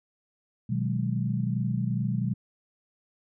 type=chord; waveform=sine; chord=G# minor seventh; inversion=first; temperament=equal; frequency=123.47 / 155.56 / 185 / 207.7 Hz; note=B2 / D#3 / F#3 / G#3; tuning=0 / 0 / 0 / 0 cents; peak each=-28 / -33 / -31 / -32 dBFS; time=0.69-2.34 s; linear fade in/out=10 ms; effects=none